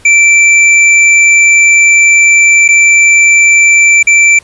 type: tone with dropouts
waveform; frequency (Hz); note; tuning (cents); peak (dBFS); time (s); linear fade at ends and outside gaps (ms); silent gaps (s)
square; 2338; D7; -8; -3; 0.05-4.39; 5; 2.68-2.687 / 4.029-4.07
effects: pink hiss -41 dBFS RMS until 4.43 s + resampled to 24000 Hz